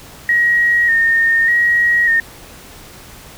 sine tone with vibrato, 1864.7 Hz, A#6, in tune, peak -10 dBFS, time 0.29-2.2 s, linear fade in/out 2 ms, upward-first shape square, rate 0.84 Hz, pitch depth 30 cents each way, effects pink hiss -38 dBFS RMS until 3.37 s

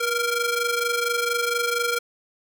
sawtooth ring-modulated tone, 932.3 Hz, A#5, in tune, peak -15 dBFS, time 0-1.99 s, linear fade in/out 10 ms, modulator 454 Hz, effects none

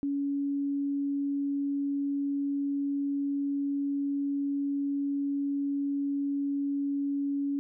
sine tone, 281.4 Hz, C#4, 26 cents sharp, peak -27 dBFS, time 0.03-7.59 s, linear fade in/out 0 ms, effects none

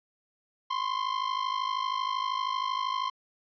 45% pulse ring-modulated tone, 1046.5 Hz, C6, in tune, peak -25 dBFS, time 0.7-3.1 s, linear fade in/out 10 ms, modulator 26.4 Hz, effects resampled to 11025 Hz + 11-bit

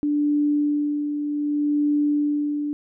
sine tone with tremolo, 293.7 Hz, D4, in tune, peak -17 dBFS, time 0.03-2.73 s, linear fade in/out 0 ms, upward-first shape sine, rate 0.65 Hz, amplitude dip 50%, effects none

